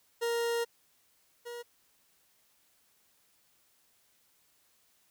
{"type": "tone pair in turn", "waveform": "40% pulse", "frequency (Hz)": [467.9, 477.2], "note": ["A#4", "A#4"], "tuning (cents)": [6, 41], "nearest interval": "unison", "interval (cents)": 35, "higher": "second", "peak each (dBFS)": [-28, -39], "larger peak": "first", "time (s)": [[0.21, 0.65], [1.45, 1.63]], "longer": "first", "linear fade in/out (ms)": 20, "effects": ["white hiss -69 dBFS RMS until 5.1 s"]}